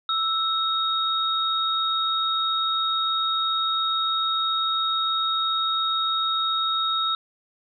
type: tone pair together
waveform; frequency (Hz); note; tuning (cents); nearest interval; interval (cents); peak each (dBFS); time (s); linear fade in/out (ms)
sine; 1318.5 / 3747; E6 / A#7; 0 / +8; octave + tritone; 1808; -24; 0.09-7.15; 2
effects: none